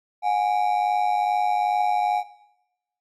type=ring-modulated tone; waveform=triangle; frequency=776 Hz; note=G5; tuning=18 cents flat; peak=-14 dBFS; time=0.22-2.24 s; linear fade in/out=50 ms; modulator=51.2 Hz; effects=noise-tail reverb RT60 0.9 s tail -17 dB re dry + AAC 48 kbps